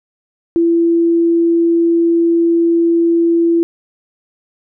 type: tone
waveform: sine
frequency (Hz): 336.4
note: E4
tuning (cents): +35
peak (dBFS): -9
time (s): 0.56-3.63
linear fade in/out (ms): 0
effects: none